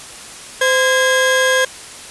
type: tone pair together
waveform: 35% pulse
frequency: 516 / 1630.2 Hz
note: C5 / G#6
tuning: -24 / -33 cents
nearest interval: octave + minor sixth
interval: 1991 cents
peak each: -13 dBFS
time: 0.61-1.65 s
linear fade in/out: 5 ms
effects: white hiss -34 dBFS RMS until 2.1 s + resampled to 24000 Hz